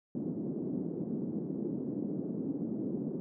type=band-pass noise; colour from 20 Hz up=white; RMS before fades=-36 dBFS; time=0.15-3.2 s; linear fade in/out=0 ms; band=170 to 320 Hz; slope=24 dB/octave; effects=none